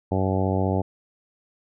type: harmonic tone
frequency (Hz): 95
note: F#2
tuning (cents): +46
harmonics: 1 / 2 / 3 / 4 / 5 / 6 / 7 / 8 / 9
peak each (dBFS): -24 / -27 / -29 / -30 / -31 / -32 / -32 / -33 / -34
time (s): 0.11-0.82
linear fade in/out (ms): 10
effects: none